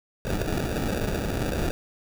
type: noise with sample-and-hold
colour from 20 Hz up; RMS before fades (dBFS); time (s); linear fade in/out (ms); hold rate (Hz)
pink; -27; 0.25-1.71; 0; 1050
effects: none